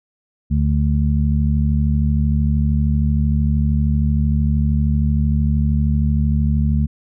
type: harmonic tone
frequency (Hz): 73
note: D2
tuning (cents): -10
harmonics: 1 / 2 / 3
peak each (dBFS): -16 / -19 / -21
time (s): 0.5-6.87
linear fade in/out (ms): 20
effects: none